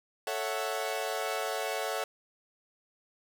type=chord; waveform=sawtooth; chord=F# minor seventh; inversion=first; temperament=equal; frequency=440 / 554.4 / 659.3 / 740 Hz; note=A4 / C#5 / E5 / F#5; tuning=0 / 0 / 0 / 0 cents; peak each=-33 dBFS; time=0.27-2.04 s; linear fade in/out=2 ms; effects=none